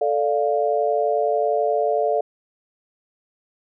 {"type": "chord", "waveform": "sine", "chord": "D minor", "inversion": "second", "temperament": "equal", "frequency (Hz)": [440, 587.3, 698.5], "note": ["A4", "D5", "F5"], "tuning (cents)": [0, 0, 0], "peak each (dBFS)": [-22, -22, -22], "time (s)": [0.01, 2.21], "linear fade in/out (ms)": 5, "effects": []}